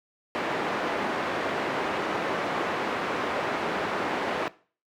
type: band-pass noise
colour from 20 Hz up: pink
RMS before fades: -29 dBFS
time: 0.35-4.48 s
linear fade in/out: 0 ms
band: 320 to 1900 Hz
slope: 12 dB/octave
effects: noise-tail reverb RT60 0.4 s tail -19 dB re dry